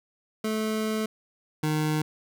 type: tone pair in turn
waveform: 25% pulse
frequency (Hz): 217.5 / 153.8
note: A3 / D#3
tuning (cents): -20 / -20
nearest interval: tritone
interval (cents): 600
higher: first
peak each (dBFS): -22 / -20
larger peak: second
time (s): 0.44-1.06 / 1.63-2.02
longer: first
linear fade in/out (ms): 5
effects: none